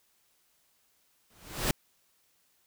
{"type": "noise with exponential growth", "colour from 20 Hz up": "pink", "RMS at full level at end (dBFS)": -25, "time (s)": [1.3, 1.71], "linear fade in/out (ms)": 2, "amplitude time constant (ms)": 87, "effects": ["white hiss -70 dBFS RMS until 2.66 s"]}